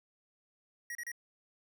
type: tone bursts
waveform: square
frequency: 1900 Hz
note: A#6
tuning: 33 cents sharp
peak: -39 dBFS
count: 3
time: 0.9-1.117 s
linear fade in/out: 2 ms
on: 51 ms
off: 32 ms
effects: none